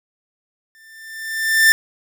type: tone with exponential growth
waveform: 45% pulse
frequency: 1783 Hz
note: A6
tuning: 22 cents sharp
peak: -7 dBFS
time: 0.75-1.72 s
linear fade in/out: 0 ms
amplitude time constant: 210 ms
effects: none